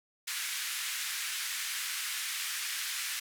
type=band-pass noise; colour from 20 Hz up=pink; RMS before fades=-36 dBFS; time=0.27-3.2 s; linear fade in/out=10 ms; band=1600 to 14000 Hz; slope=24 dB/octave; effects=none